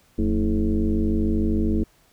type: tone with frequency modulation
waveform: sine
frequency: 123.47 Hz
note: B2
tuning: in tune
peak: -18 dBFS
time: 0.18-1.84 s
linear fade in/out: 10 ms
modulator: 100 Hz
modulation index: 2.4
effects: pink hiss -59 dBFS RMS until 2.12 s

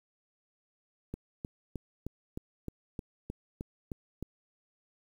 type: click train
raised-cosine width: 3 ms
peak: -24 dBFS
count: 11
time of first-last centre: 1.14-4.226 s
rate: 3.24 Hz
effects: 9-bit

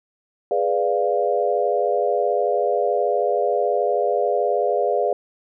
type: chord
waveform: sine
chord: G# diminished seventh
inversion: none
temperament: equal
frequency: 415.3 / 493.9 / 587.3 / 698.5 Hz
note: G#4 / B4 / D5 / F5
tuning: 0 / 0 / 0 / 0 cents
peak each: -23 dBFS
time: 0.51-5.13 s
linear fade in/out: 2 ms
effects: none

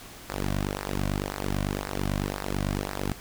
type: tone with flanger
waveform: sawtooth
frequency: 49 Hz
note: G1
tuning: in tune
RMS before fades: -30 dBFS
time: 0.29-3.13 s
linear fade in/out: 10 ms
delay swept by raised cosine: 0.3 to 2.4 ms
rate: 1.9 Hz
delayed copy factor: -0.85
effects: pink hiss -45 dBFS RMS until 3.2 s

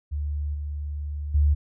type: tone with level steps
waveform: sine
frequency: 73.4 Hz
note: D2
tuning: in tune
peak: -25 / -28 / -16 dBFS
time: 0.11-1.55 s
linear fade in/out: 20 ms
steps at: 0.54 / 1.34 s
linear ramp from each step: 10 ms
effects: none

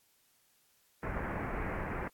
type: low-pass noise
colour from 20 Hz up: pink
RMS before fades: -37 dBFS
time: 1.03-2.08 s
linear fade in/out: 2 ms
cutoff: 2200 Hz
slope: 48 dB/octave
effects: white hiss -70 dBFS RMS until 2.13 s + AAC 64 kbps

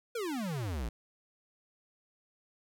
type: exponential sweep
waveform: square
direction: down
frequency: 493.9 to 51.91 Hz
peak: -34 dBFS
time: 0.15-0.89 s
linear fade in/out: 5 ms
effects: none

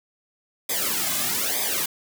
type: noise with flanger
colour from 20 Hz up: white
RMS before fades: -25 dBFS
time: 0.69-1.86 s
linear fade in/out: 5 ms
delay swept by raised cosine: 0.7 to 2.2 ms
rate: 1.1 Hz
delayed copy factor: -0.9
effects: none

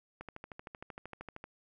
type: click train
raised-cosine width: 0.5 ms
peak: -29 dBFS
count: 17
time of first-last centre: 0.21-1.441 s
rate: 13 Hz
effects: none

